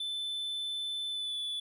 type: tone with pitch glide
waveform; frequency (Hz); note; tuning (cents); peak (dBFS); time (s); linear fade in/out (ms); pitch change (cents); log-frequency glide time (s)
triangle; 3520 to 3458; A7 to A7; 0 to -31; -32; 0-1.6; 5; -31; 1.1-1.37
effects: none